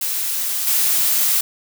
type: noise with level steps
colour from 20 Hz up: blue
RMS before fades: -22 / -17 dBFS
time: 0.01-1.41 s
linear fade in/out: 5 ms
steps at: 0.67 s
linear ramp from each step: 2 ms
effects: none